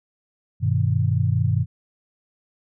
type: chord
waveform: sine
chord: G augmented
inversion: none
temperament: equal with one note detuned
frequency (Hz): 98 / 122.62 / 155.56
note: G2 / B2 / D#3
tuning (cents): 0 / -12 / 0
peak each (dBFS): -21 / -21 / -24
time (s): 0.6-1.66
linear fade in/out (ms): 50
effects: none